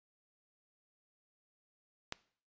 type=click; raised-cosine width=0.2 ms; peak=-19 dBFS; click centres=2.124 s; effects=noise-tail reverb RT60 0.5 s tail -20 dB re dry + resampled to 16000 Hz